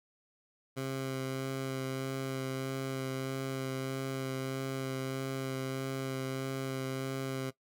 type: tone with vibrato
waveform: 15% pulse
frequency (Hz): 133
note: C3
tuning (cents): +29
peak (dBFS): -28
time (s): 0.76-7.51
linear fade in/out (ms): 20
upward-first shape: sine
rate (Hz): 1.6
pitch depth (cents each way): 12
effects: noise-tail reverb RT60 0.1 s tail -17 dB re dry